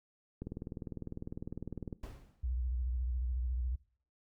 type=click train; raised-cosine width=3 ms; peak=-27 dBFS; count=31; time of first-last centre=0.42-1.928 s; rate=19.9 Hz
type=noise with exponential decay; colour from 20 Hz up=brown; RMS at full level=-42 dBFS; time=2.03-2.54 s; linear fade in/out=5 ms; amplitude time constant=110 ms
type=tone with vibrato; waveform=sine; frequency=61.74 Hz; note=B1; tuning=in tune; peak=-32 dBFS; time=2.43-3.76 s; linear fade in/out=10 ms; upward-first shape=square; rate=14 Hz; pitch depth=96 cents each way
effects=noise-tail reverb RT60 0.5 s tail -20 dB re dry